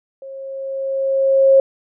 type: tone with level ramp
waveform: sine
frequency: 540 Hz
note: C#5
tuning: 45 cents flat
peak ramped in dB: -31 to -6 dBFS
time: 0.22-1.6 s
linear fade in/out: 2 ms
effects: none